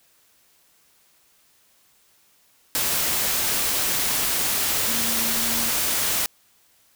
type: tone in noise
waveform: sine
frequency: 230.1 Hz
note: A#3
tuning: 22 cents flat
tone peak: -33 dBFS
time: 4.88-5.7 s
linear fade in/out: 0 ms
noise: white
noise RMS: -23 dBFS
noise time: 2.75-6.26 s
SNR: -13 dB
effects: white hiss -60 dBFS RMS until 6.95 s